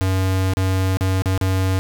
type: tone with dropouts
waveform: square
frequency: 94.4 Hz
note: F#2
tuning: 35 cents sharp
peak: -17 dBFS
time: 0.01-1.79 s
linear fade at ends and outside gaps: 0 ms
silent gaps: 0.536-0.57 / 0.971-1.009 / 1.221-1.258 / 1.377-1.412 s
effects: none